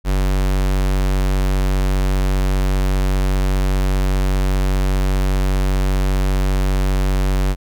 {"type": "tone", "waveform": "square", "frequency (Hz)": 47.48, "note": "F#1", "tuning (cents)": 45, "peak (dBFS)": -15, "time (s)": [0.04, 7.56], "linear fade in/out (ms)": 50, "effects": []}